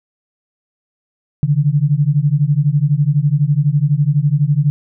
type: beating tone pair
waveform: sine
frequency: 140 / 152 Hz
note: C#3 / D#3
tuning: +18 / -40 cents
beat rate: 12 Hz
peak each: -14 dBFS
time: 1.43-4.7 s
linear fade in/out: 0 ms
effects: none